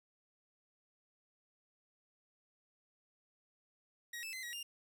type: tone with pitch steps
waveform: sawtooth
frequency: 1895 / 2630 / 2052 / 1909 / 2807 Hz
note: A#6 / E7 / C7 / A#6 / F7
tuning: +28 / -5 / -34 / +41 / +8 cents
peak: -39 dBFS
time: 4.13-4.63 s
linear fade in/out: 5 ms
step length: 100 ms
effects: none